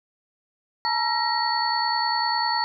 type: tone cluster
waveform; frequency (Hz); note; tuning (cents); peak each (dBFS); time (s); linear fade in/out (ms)
sine; 870 / 940 / 1345 / 1888 / 4434; A5 / A#5 / E6 / A#6 / C#8; -20 / +14 / +34 / +22 / 0; -28 / -25 / -33 / -30 / -26; 0.85-2.64; 0
effects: none